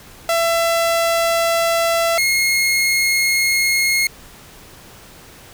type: tone pair in turn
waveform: sawtooth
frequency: 670 / 2154 Hz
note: E5 / C7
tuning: +28 / +50 cents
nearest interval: octave + minor sixth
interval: 2022 cents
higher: second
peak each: -11 dBFS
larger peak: neither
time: 0.29-2.18 / 2.18-4.07 s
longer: neither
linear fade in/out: 2 ms
effects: pink hiss -42 dBFS RMS until 5.53 s